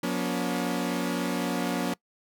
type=tone cluster; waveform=sawtooth; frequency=179.7 / 239.3 / 283.2 Hz; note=F3 / A#3 / C#4; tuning=+50 / +46 / +37 cents; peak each=-27 dBFS; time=0.03-1.94 s; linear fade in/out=5 ms; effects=noise-tail reverb RT60 0.1 s tail -23 dB re dry